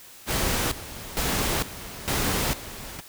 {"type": "noise with tremolo", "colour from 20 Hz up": "pink", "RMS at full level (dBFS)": -25, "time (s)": [0.26, 3.01], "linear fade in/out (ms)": 50, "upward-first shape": "square", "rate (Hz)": 1.1, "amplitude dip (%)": 80, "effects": ["white hiss -47 dBFS RMS until 3.08 s"]}